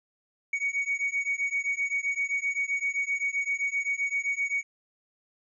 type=beating tone pair; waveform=triangle; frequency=2236 / 2243.7 Hz; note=C#7 / C#7; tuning=+14 / +20 cents; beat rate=7.7 Hz; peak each=-27 dBFS; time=0.53-4.63 s; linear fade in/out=5 ms; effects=tanh soft clip ceiling -20 dBFS + resampled to 22050 Hz